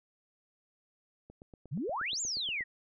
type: click train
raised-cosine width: 2 ms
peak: -37 dBFS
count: 12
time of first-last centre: 1.3-2.608 s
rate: 8.41 Hz
type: exponential two-way sweep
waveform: sine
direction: up then down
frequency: 117.2 to 7490 to 1823 Hz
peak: -32 dBFS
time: 1.71-2.64 s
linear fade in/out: 20 ms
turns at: 2.21 s
effects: none